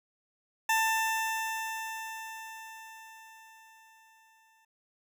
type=tone with exponential decay; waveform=20% pulse; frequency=890 Hz; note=A5; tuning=20 cents sharp; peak=-19 dBFS; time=0.69-4.65 s; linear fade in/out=5 ms; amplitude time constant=860 ms; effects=none